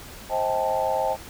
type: chord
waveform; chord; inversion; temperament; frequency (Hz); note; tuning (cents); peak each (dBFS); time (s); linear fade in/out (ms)
sine; A half-diminished seventh; first; just; 528 / 633.6 / 792 / 880; C5 / Eb5 / G5 / A5; +16 / +31 / +18 / 0; -27; 0.29-1.17; 50
effects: pink hiss -42 dBFS RMS until 1.29 s